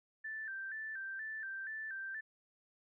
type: tone with vibrato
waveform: sine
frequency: 1661.2 Hz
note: G#6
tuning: in tune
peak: -40 dBFS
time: 0.24-2.21 s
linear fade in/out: 10 ms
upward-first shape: square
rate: 2.1 Hz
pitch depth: 100 cents each way
effects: none